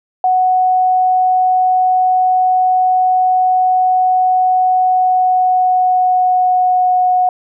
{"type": "tone with pitch glide", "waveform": "sine", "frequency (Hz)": [740, 732.3], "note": ["F#5", "F#5"], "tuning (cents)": [0, -18], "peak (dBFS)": -9, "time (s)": [0.24, 7.29], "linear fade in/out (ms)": 2, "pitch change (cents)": -18, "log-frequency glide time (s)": [4.83, 7], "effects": []}